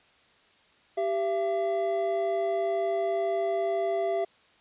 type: tone pair together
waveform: triangle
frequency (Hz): 392 / 674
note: G4 / E5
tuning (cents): 0 / +38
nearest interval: major sixth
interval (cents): 938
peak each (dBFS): -27 / -25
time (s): 0.97-4.25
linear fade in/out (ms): 10
effects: white hiss -61 dBFS RMS until 4.6 s + resampled to 8000 Hz